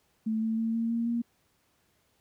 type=tone with pitch steps; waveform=sine; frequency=220 / 222.9 / 225.9 / 228.9 / 232 / 235.1 Hz; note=A3 / A3 / A3 / A#3 / A#3 / A#3; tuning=0 / +23 / +46 / -31 / -8 / +15 cents; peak=-26 dBFS; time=0.26-1.22 s; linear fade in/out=10 ms; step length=160 ms; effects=pink hiss -70 dBFS RMS until 2.2 s + high-pass 60 Hz 12 dB/octave